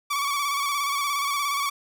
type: tone with vibrato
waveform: sawtooth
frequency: 1136 Hz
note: C#6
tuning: 42 cents sharp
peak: -20 dBFS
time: 0.1-1.7 s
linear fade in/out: 10 ms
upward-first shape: square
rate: 17 Hz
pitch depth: 38 cents each way
effects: none